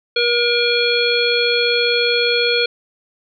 harmonic tone, 477.4 Hz, A#4, 41 cents sharp, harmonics 1 / 3 / 5 / 7 / 9, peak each -18 / -23 / -20 / -21 / -21 dBFS, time 0.16-2.66 s, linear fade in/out 5 ms, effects none

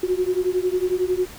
sine beating tone pair, 360 / 371 Hz, F#4 / F#4, -47 / +5 cents, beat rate 11 Hz, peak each -22 dBFS, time 0.03-1.26 s, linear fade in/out 5 ms, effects pink hiss -41 dBFS RMS until 1.38 s

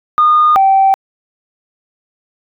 sine tone pair in turn, 1223 / 775.6 Hz, D#6 / G5, -30 / -19 cents, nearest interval minor sixth, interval 789 cents, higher first, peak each -5 dBFS, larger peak neither, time 0.18-0.56 / 0.56-0.94 s, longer neither, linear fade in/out 0 ms, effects tanh soft clip ceiling -2 dBFS

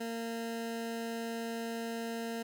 20% pulse tone, 229.7 Hz, A#3, 25 cents flat, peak -31 dBFS, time 0-2.43 s, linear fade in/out 10 ms, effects none

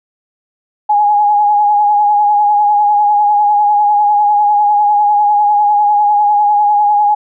sine tone with vibrato, 830.6 Hz, G#5, in tune, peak -7 dBFS, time 0.89-7.15 s, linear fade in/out 10 ms, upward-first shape triangle, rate 10 Hz, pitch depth 43 cents each way, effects none

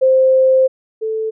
sine tone pair in turn, 523.3 / 440 Hz, C5 / A4, 0 / 0 cents, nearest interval minor third, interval 300 cents, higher first, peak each -8 / -17 dBFS, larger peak first, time 0.01-0.68 / 1.01-1.31 s, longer first, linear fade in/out 20 ms, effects none

